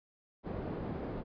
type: low-pass noise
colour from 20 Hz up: white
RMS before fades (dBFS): -39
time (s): 0.43-1.24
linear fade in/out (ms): 50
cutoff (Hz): 430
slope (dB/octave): 12
effects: resampled to 11025 Hz